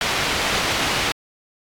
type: low-pass noise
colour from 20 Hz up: white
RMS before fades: -22 dBFS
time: 0.01-1.12 s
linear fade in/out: 2 ms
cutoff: 3500 Hz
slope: 12 dB/octave
effects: AAC 64 kbps